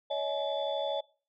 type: tone cluster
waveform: sine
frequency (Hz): 564 / 636 / 846 / 3466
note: C#5 / D#5 / G#5 / A7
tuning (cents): +30 / +38 / +32 / -27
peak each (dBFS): -32 / -34 / -37 / -39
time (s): 0.1-1.01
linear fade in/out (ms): 10
effects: noise-tail reverb RT60 0.4 s tail -23 dB re dry + tanh soft clip ceiling -21 dBFS